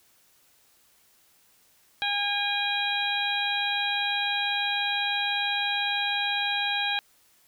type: harmonic tone with a mistuned harmonic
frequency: 814 Hz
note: G#5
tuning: 35 cents flat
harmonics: 1 / 2 / 3 / 4 / 5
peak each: -31 / -31 / -31 / -31 / -31 dBFS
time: 2.02-6.99 s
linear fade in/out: 0 ms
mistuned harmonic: 5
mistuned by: -82 cents
effects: white hiss -62 dBFS RMS until 7.47 s